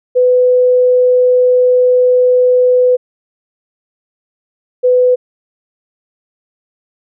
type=tone pair in turn; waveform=sine; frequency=500 / 500 Hz; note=B4 / B4; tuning=+21 / +21 cents; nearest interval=unison; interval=0 cents; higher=neither; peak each=-6 dBFS; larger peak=neither; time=0.15-2.97 / 4.83-5.16 s; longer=first; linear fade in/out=20 ms; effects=none